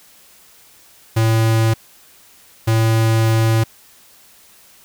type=tone pair in turn; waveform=square; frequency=112.3 / 112.3 Hz; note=A2 / A2; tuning=+36 / +36 cents; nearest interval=unison; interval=0 cents; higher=neither; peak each=-13 dBFS; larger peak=neither; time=1.16-1.74 / 2.67-3.64 s; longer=second; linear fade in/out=10 ms; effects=white hiss -48 dBFS RMS until 4.84 s